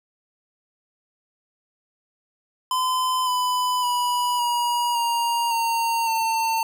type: tone with pitch steps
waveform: square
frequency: 1021 / 1000 / 979.4 / 959.3 / 939.5 / 920.2 / 901.2 Hz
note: C6 / B5 / B5 / A#5 / A#5 / A#5 / A5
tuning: -43 / +21 / -15 / +49 / +13 / -23 / +41 cents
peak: -21 dBFS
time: 2.71-6.63 s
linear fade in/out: 2 ms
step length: 560 ms
effects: 10-bit